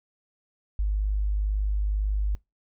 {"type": "tone", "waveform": "sine", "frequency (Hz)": 51, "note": "G#1", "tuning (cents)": -31, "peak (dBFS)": -22, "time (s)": [0.79, 2.35], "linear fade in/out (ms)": 0, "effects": ["noise-tail reverb RT60 0.2 s tail -23 dB re dry"]}